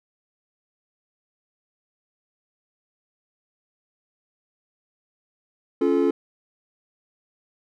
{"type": "chord", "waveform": "triangle", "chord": "Db augmented", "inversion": "none", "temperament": "just", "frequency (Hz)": [277.2, 346.5, 433.1], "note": ["Db4", "F4", "A4"], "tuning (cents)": [0, -14, -27], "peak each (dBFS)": -20, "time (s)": [5.81, 6.11], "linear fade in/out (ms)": 5, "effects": []}